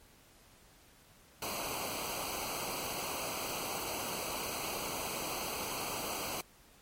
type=noise with comb filter; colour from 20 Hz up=pink; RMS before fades=-38 dBFS; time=1.42-6.41 s; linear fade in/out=2 ms; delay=0.56 ms; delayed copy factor=-0.85; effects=pink hiss -61 dBFS RMS until 6.81 s + MP3 64 kbps